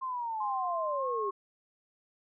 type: linear sweep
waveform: sine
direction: down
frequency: 1063 to 383.5 Hz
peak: -32 dBFS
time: 0.01-1.31 s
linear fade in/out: 20 ms
type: tone with pitch glide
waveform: sine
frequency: 1046.5 to 1084 Hz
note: C6 to C#6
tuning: 0 to -39 cents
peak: -32 dBFS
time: 0.4-1.31 s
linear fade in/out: 10 ms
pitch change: +61 cents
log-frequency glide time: 0.95-1.07 s
effects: none